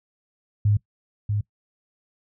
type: tone with echo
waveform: sine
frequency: 103.83 Hz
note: G#2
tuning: in tune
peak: -16 dBFS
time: 0.65-0.77 s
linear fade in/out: 5 ms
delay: 640 ms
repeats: 1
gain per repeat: -5 dB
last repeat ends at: 1.41 s
effects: noise-tail reverb RT60 0.1 s tail -21 dB re dry